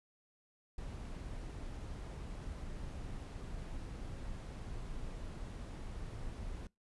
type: noise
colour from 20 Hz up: brown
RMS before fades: -44 dBFS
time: 0.78-6.67 s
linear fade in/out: 2 ms
effects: noise-tail reverb RT60 0.2 s tail -23 dB re dry + resampled to 24000 Hz